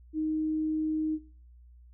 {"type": "tone", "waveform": "sine", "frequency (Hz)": 311.7, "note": "D#4", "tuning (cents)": 3, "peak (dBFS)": -27, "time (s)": [0.13, 1.19], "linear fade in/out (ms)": 50, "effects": ["noise-tail reverb RT60 0.4 s tail -18 dB re dry", "added 60 Hz sine -51 dBFS peak until 1.93 s"]}